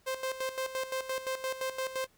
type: tone with tremolo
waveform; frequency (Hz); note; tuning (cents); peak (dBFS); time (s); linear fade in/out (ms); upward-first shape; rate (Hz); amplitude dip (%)
sawtooth; 523.3; C5; 0; -27; 0.06-2.07; 20; square; 5.8; 70
effects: pink hiss -67 dBFS RMS until 2.17 s